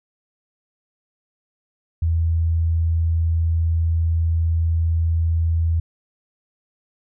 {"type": "tone", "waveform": "sine", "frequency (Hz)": 82.41, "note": "E2", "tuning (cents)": 0, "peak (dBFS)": -16, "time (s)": [2.02, 5.8], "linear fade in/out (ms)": 5, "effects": []}